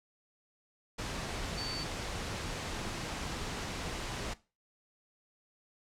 sine tone in noise, 4536 Hz, C#8, 39 cents sharp, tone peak -38 dBFS, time 1.57-1.84 s, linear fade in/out 10 ms, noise pink, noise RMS -38 dBFS, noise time 0.98-4.34 s, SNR -3 dB, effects noise-tail reverb RT60 0.3 s tail -18 dB re dry + low-pass 7000 Hz 12 dB/octave

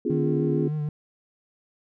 sine chord, B diminished seventh, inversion none, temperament equal with one note detuned, 246.9 / 286.8 / 349.2 / 415.3 Hz, B3 / D4 / F4 / Ab4, 0 / -41 / 0 / 0 cents, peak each -28 / -29 / -27 / -28 dBFS, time 0.05-0.68 s, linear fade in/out 5 ms
triangle tone with vibrato, 150.9 Hz, D3, 47 cents sharp, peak -23 dBFS, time 0.1-0.89 s, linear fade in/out 2 ms, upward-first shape sine, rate 6.5 Hz, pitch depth 30 cents each way
effects none

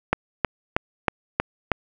click train, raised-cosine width 0.5 ms, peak -3 dBFS, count 6, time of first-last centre 0.13-1.717 s, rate 3.15 Hz, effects none

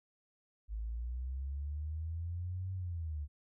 sine linear two-way sweep, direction up then down, 51.91 to 94.7 to 70.9 Hz, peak -36 dBFS, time 0.68-3.28 s, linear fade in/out 50 ms, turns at 2.73 s, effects none

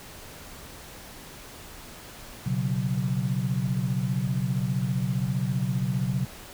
sine chord, B suspended second, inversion none, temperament equal, 123.47 / 138.59 / 185 Hz, B2 / C#3 / F#3, 0 / 0 / 0 cents, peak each -28 / -28 / -29 dBFS, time 2.46-6.25 s, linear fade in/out 5 ms, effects pink hiss -44 dBFS RMS until 6.53 s

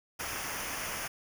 pink noise with comb filter, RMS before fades -37 dBFS, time 0.19-1.08 s, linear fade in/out 10 ms, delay 0.25 ms, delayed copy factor -0.7, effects none

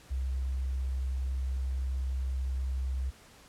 sine tone, 65.41 Hz, C2, in tune, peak -29 dBFS, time 0.1-3.11 s, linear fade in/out 20 ms, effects pink hiss -56 dBFS RMS until 3.48 s + low-pass 11000 Hz 12 dB/octave

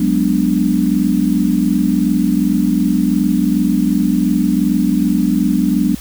sine chord, G# half-diminished seventh, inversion third, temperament equal, 185 / 207.7 / 246.9 / 293.7 Hz, F#3 / G#3 / B3 / D4, 0 / 0 / 0 / 0 cents, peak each -17 dBFS, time 0-5.95 s, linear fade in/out 5 ms, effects added 60 Hz sine -33 dBFS peak until 6 s + white hiss -36 dBFS RMS until 6 s

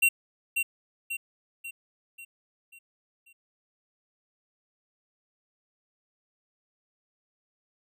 square tone with echo, 2742 Hz, F7, 32 cents flat, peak -19 dBFS, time 0.02-0.09 s, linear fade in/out 10 ms, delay 540 ms, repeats 6, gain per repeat -6 dB, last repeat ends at 3.33 s, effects none

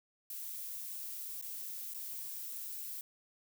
violet noise with dropouts, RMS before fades -43 dBFS, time 0.3-3.01 s, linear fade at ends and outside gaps 2 ms, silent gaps 1.414-1.424 / 1.938-1.945 s, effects none

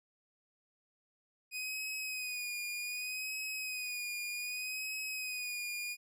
sawtooth tone with vibrato, 2489 Hz, D#7, in tune, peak -34 dBFS, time 1.51-5.97 s, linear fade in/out 50 ms, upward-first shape sine, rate 0.65 Hz, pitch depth 44 cents each way, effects none

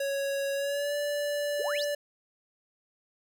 square tone with pitch glide, 554.4 to 582 Hz, C#5 to D5, 0 to -16 cents, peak -29 dBFS, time 0-1.95 s, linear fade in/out 5 ms, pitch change +84 cents, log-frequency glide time 0.54-0.95 s
sine exponential sweep, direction up, 367.3 to 6300 Hz, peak -33 dBFS, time 1.59-1.85 s, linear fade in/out 10 ms
effects none

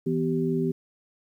sine tone cluster, 163.4 / 248.6 / 387.7 Hz, E3 / B3 / G4, -15 / +12 / -19 cents, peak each -27 dBFS, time 0.06-0.72 s, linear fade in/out 10 ms, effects 10-bit

